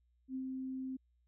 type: tone with ADSR envelope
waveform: sine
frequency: 261.6 Hz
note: C4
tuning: in tune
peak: -36 dBFS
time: 0.28-0.97 s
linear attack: 71 ms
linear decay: 80 ms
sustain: -2 dB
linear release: 11 ms
effects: added 60 Hz sine -70 dBFS peak until 1.27 s